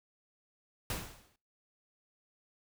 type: noise with exponential decay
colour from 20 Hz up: pink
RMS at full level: -34 dBFS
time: 0.9-1.36 s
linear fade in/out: 2 ms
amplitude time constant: 100 ms
effects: noise-tail reverb RT60 0.5 s tail -26 dB re dry